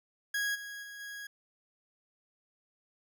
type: tone with level steps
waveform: 40% pulse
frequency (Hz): 1652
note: G#6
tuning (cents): -10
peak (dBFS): -29 / -40 / -43 / -40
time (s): 0.34-1.27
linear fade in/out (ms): 5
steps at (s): 0.54 / 0.82 / 0.99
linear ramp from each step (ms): 20
effects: none